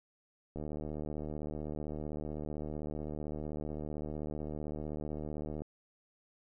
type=click train; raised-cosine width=2 ms; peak=-27 dBFS; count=384; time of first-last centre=0.56-5.619 s; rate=75.7 Hz; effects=none